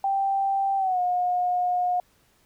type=tone with pitch glide; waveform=sine; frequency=784 to 718.9 Hz; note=G5 to F5; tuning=0 to +50 cents; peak=-21 dBFS; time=0.04-2 s; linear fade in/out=2 ms; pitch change=-150 cents; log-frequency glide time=0.77-1 s; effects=pink hiss -63 dBFS RMS until 2.45 s